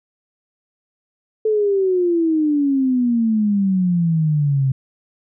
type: exponential sweep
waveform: sine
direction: down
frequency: 440 to 131.2 Hz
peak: -14 dBFS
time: 1.45-4.72 s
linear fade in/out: 5 ms
effects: none